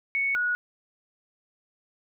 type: tone pair in turn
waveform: sine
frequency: 2217 / 1458.5 Hz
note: C#7 / F#6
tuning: 0 / -25 cents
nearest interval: perfect fifth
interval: 725 cents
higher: first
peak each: -23 dBFS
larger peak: neither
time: 0.15-0.35 / 0.35-0.55 s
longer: neither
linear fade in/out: 0 ms
effects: none